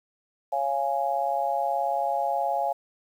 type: chord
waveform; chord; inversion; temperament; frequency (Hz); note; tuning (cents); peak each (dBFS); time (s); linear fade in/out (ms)
sine; Db major; none; just; 554.4 / 693 / 831.5; Db5 / F5 / Ab5; 0 / -14 / +2; -30 / -27 / -27; 0.52-2.73; 10
effects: 9-bit